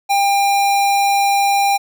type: tone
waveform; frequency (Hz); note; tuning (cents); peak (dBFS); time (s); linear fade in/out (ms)
square; 799; G5; +33; -13; 0.09-1.78; 20
effects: none